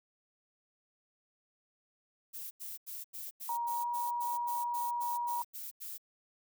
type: noise bursts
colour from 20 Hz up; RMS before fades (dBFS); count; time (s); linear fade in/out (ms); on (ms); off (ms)
violet; -43; 14; 2.33-5.981; 20; 180; 87
type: tone with pitch glide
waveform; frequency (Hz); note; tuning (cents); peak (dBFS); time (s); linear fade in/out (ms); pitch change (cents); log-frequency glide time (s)
sine; 944 to 956.1; A#5 to A#5; +22 to +44; -32; 3.49-5.42; 2; +22; 3.65-3.89
effects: none